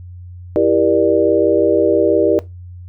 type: chord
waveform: sine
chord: E half-diminished seventh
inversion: none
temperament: just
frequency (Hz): 329.6 / 395.6 / 474.7 / 593.3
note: E4 / G4 / Bb4 / D5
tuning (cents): 0 / +16 / +31 / +18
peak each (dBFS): -16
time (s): 0.56-2.39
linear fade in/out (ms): 0
effects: noise-tail reverb RT60 0.2 s tail -18 dB re dry + added 89 Hz sine -31 dBFS peak until 2.88 s